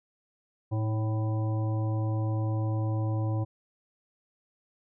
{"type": "harmonic tone with a mistuned harmonic", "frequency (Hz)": 110, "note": "A2", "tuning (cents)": 0, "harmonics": [1, 3, 5, 7, 9], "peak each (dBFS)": [-26, -36, -40, -43, -45], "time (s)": [0.71, 3.45], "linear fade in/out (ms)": 20, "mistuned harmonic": 3, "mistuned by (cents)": -46, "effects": []}